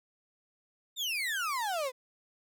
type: exponential sweep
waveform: 35% pulse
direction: down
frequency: 3729 to 488.9 Hz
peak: -29 dBFS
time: 0.96-1.92 s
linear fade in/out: 50 ms
effects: none